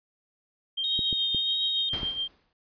sine tone with tremolo, 3173 Hz, G7, 20 cents sharp, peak -26 dBFS, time 0.77-2.28 s, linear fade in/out 10 ms, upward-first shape sine, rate 7.1 Hz, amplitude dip 60%
sine tone with vibrato, 3729 Hz, A#7, in tune, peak -26 dBFS, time 0.84-1.89 s, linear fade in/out 2 ms, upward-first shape triangle, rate 1.6 Hz, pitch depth 23 cents each way
clicks, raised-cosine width 3 ms, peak -22 dBFS, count 4, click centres 0.992 / 1.128 / 1.347 / 2.032 s
pink noise with exponential decay, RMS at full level -35 dBFS, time 1.93-2.53 s, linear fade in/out 2 ms, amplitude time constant 130 ms
effects resampled to 11025 Hz

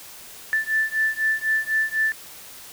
sine beating tone pair, 1760 / 1764 Hz, A6 / A6, 0 / +4 cents, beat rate 4 Hz, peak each -23 dBFS, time 0.53-2.12 s, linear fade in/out 0 ms, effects white hiss -42 dBFS RMS until 2.72 s

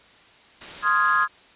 white noise, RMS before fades -37 dBFS, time 0.61-1.25 s, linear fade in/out 2 ms
sine chord, F minor seventh, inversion second, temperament equal, 1046.5 / 1244.5 / 1396.9 / 1661.2 Hz, C6 / Eb6 / F6 / Ab6, 0 / 0 / 0 / 0 cents, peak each -24 / -21 / -25 / -22 dBFS, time 0.82-1.28 s, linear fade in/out 50 ms
effects white hiss -52 dBFS RMS until 1.55 s + resampled to 8000 Hz

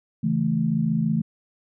sine chord, A major, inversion first, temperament equal, 138.59 / 164.81 / 220 Hz, C#3 / E3 / A3, 0 / 0 / 0 cents, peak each -28 / -23 / -23 dBFS, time 0.23-1.22 s, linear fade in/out 10 ms, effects none

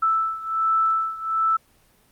sine beating tone pair, 1318.5 / 1319.8 Hz, E6 / E6, 0 / +2 cents, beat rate 1.3 Hz, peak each -21 / -24 dBFS, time 0.02-1.57 s, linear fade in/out 10 ms, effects pink hiss -59 dBFS RMS until 2.11 s + Opus 24 kbps

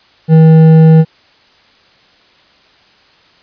triangle tone with hard clipping, 160 Hz, D#3, 49 cents sharp, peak -3 dBFS, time 0.28-1.05 s, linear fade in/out 50 ms, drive 11 dB, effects white hiss -47 dBFS RMS until 3.42 s + resampled to 11025 Hz

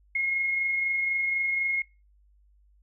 sine tone with amplitude modulation, 2156 Hz, C#7, 49 cents flat, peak -23 dBFS, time 0.15-1.82 s, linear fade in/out 5 ms, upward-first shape sine, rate 24 Hz, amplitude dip 30%, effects noise-tail reverb RT60 0.3 s tail -23 dB re dry + added 50 Hz sine -58 dBFS peak until 2.82 s

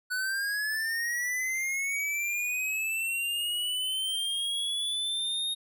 square linear sweep, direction up, 1480 to 3729 Hz, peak -29 dBFS, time 0.1-5.55 s, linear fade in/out 20 ms, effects none

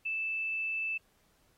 sine tone, 2637 Hz, E7, in tune, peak -31 dBFS, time 0.05-0.98 s, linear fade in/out 10 ms, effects pink hiss -70 dBFS RMS until 1.57 s + AAC 48 kbps

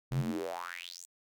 square tone with high-pass filter sweep, 43.65 Hz, F1, in tune, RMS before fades -37 dBFS, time 0.11-1.06 s, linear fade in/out 10 ms, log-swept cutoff 96 to 8300 Hz, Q 6.4, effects none

